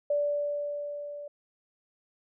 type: tone with level ramp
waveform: sine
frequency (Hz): 582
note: D5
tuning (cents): -16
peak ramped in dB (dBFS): -23 to -38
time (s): 0.1-1.28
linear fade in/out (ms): 5
effects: none